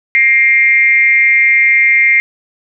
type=tone with frequency modulation; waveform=sine; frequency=2115 Hz; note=C7; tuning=18 cents sharp; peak=-6 dBFS; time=0.15-2.2 s; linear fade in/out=0 ms; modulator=236 Hz; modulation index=0.61; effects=none